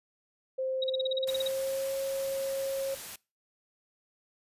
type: tone with pitch glide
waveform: sine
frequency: 523.3 to 542.4 Hz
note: C5 to C#5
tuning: 0 to -38 cents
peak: -29 dBFS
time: 0.58-2.95 s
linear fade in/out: 10 ms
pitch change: +62 cents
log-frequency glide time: 1.05-1.95 s
type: tone bursts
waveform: sine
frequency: 3810 Hz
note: A#7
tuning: 37 cents sharp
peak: -29 dBFS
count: 12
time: 0.82-1.478 s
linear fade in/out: 5 ms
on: 20 ms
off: 38 ms
type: noise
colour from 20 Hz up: white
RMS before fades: -42 dBFS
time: 1.27-3.16 s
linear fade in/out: 5 ms
effects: noise-tail reverb RT60 0.3 s tail -24 dB re dry + resampled to 32000 Hz